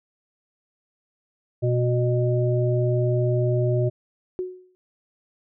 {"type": "harmonic tone", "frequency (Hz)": 122.6, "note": "B2", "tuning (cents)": -12, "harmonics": [1, 3, 5], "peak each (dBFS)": [-20, -25, -27], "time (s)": [1.62, 3.9], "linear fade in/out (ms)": 20}
{"type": "tone with exponential decay", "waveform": "sine", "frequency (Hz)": 367.1, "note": "F#4", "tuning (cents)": -14, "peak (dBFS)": -22, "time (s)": [4.39, 4.75], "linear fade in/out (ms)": 0, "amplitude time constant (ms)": 77}
{"effects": []}